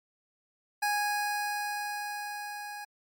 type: tone with level ramp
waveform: 25% pulse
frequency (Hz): 827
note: G#5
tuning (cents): -8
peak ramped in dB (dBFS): -22 to -35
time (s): 0.82-2.85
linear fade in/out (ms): 10
effects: MP3 96 kbps